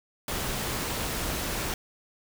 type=noise; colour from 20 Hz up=pink; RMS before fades=-31 dBFS; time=0.28-1.74 s; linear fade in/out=2 ms; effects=none